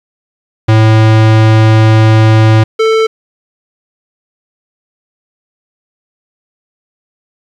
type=tone pair in turn; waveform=square; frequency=110 / 443.1 Hz; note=A2 / A4; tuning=0 / +12 cents; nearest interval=2 octaves; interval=2412 cents; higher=second; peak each=-4 / -7 dBFS; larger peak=first; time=0.68-2.64 / 2.79-3.07 s; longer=first; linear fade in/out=10 ms; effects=low-pass 4000 Hz 12 dB/octave + 7-bit